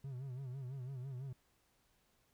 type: tone with vibrato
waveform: triangle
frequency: 130.81 Hz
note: C3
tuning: in tune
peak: -40 dBFS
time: 0.04-1.33 s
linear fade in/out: 5 ms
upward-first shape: sine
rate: 6 Hz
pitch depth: 110 cents each way
effects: pink hiss -75 dBFS RMS until 2.33 s